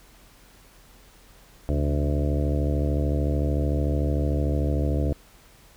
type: harmonic tone with a mistuned harmonic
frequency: 73.42 Hz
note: D2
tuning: in tune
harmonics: 1 / 2 / 3 / 4 / 5 / 6 / 7 / 8 / 9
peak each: -23 / -28 / -35 / -30 / -36 / -37 / -34 / -39 / -37 dBFS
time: 1.69-5.13 s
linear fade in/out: 0 ms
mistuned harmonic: 2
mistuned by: -84 cents
effects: added 43 Hz sine -54 dBFS peak until 5.76 s + pink hiss -54 dBFS RMS until 5.76 s